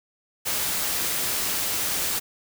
white noise, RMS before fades -26 dBFS, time 0.45-2.2 s, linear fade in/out 20 ms, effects none

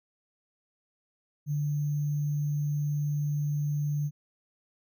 sine tone with sample-and-hold, 146.83 Hz, D3, in tune, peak -26 dBFS, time 1.46-4.11 s, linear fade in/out 50 ms, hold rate 6300 Hz, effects none

